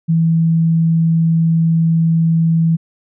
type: tone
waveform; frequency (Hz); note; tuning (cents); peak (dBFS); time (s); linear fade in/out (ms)
sine; 164; E3; -9; -10; 0.08-2.77; 20
effects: none